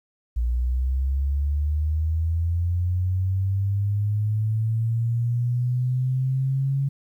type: linear sweep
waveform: sine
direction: up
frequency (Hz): 58.27 to 138.59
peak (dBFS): -20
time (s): 0.36-6.89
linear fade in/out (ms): 10
effects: 10-bit